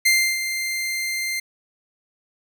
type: tone with ADSR envelope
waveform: sawtooth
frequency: 2093 Hz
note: C7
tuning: in tune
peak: -10 dBFS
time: 0.05-1.4 s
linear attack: 12 ms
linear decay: 310 ms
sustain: -10 dB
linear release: 7 ms
effects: none